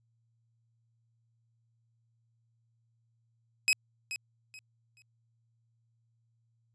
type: tone with echo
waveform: sawtooth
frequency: 2542 Hz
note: D#7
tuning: 36 cents sharp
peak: -19 dBFS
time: 3.68-3.73 s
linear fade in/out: 0 ms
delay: 430 ms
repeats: 3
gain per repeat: -12 dB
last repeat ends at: 5.02 s
effects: added 115 Hz sine -70 dBFS peak until 6.74 s + resampled to 22050 Hz